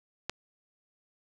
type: click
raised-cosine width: 0.2 ms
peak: -14 dBFS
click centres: 0.296 s
effects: none